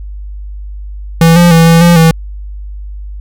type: tone with pitch steps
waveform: square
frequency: 165.2 / 173.5 / 164.9 / 166.1 / 172.2 / 163.1 Hz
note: E3 / F3 / E3 / E3 / F3 / E3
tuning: +4 / -11 / +1 / +13 / -24 / -18 cents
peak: -3 dBFS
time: 1.21-2.11 s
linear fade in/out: 2 ms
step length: 150 ms
effects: added 50 Hz sine -21 dBFS peak until 3.2 s